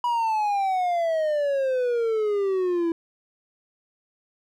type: exponential sweep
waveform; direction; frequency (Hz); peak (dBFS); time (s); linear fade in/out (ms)
triangle; down; 976 to 329.6; -19; 0.04-2.92; 2
effects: none